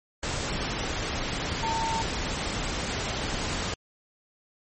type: tone in noise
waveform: sine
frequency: 900 Hz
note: A5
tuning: 39 cents sharp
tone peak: -27 dBFS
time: 1.63-2.02 s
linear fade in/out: 2 ms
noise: pink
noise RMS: -30 dBFS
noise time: 0.23-3.74 s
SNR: 0 dB
effects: MP3 32 kbps